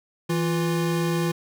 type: tone pair together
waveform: square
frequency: 164.8 / 349.2 Hz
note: E3 / F4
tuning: 0 / 0 cents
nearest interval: octave + minor second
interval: 1300 cents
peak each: -24 / -27 dBFS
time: 0.29-1.32 s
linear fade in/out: 10 ms
effects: none